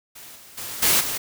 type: noise with level steps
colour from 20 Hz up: white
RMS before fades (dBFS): -42 / -46 / -33 / -18 / -27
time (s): 0.15-1.18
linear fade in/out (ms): 10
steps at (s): 0.35 / 0.57 / 0.82 / 1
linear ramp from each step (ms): 10
effects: none